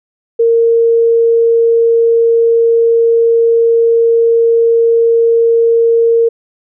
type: tone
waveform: sine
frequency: 461.4 Hz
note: A#4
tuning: 18 cents flat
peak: -6 dBFS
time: 0.39-6.29 s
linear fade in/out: 10 ms
effects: none